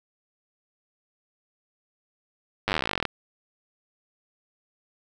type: slowing click train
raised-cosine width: 0.3 ms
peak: -8 dBFS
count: 24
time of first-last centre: 2.68-3.053 s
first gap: 9 ms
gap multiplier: 1.05
effects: 8-bit